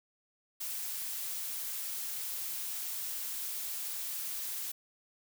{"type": "noise", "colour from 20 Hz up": "blue", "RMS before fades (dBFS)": -38, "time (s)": [0.6, 4.72], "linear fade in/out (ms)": 10, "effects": []}